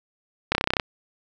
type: clicks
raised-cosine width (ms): 0.3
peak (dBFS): -4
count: 10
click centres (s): 0.52 / 0.55 / 0.581 / 0.611 / 0.641 / 0.674 / 0.705 / 0.736 / 0.768 / 0.798
effects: none